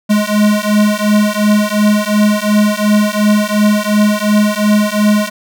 square beating tone pair, 208.3 / 211.1 Hz, G#3 / G#3, +5 / +29 cents, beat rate 2.8 Hz, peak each -13 dBFS, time 0.09-5.3 s, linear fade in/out 20 ms, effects none

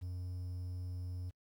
triangle tone with quantisation, 90.2 Hz, F#2, 44 cents flat, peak -37 dBFS, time 0.01-1.31 s, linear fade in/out 20 ms, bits 11, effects noise-tail reverb RT60 0.1 s tail -26 dB re dry

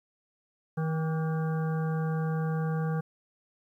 harmonic tone with a mistuned harmonic, 159.1 Hz, D#3, 39 cents sharp, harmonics 1 / 3 / 5 / 7 / 9 / 10, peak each -27 / -37 / -41 / -44 / -46 / -47 dBFS, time 0.77-3.01 s, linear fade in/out 10 ms, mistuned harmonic 7, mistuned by +59 cents, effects 11-bit

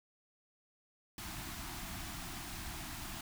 pink band-stop noise, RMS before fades -44 dBFS, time 1.18-3.21 s, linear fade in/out 2 ms, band 370 to 650 Hz, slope 96 dB/octave, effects none

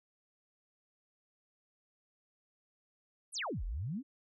sine exponential two-way sweep, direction down then up, 11840 to 37.73 to 298.1 Hz, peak -35 dBFS, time 3.32-4.03 s, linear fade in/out 50 ms, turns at 3.64 s, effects none

